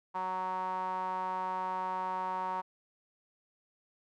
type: tone with band-pass filter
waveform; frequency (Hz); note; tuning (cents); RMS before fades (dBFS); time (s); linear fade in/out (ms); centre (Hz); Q
sawtooth; 185.7; F#3; +7; -35; 0.14-2.62; 20; 970; 7.3
effects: none